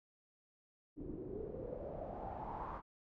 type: noise with low-pass filter sweep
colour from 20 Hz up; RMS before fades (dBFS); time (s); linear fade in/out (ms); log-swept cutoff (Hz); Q
pink; -45; 0.96-2.82; 50; 310 to 1100; 5.5
effects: none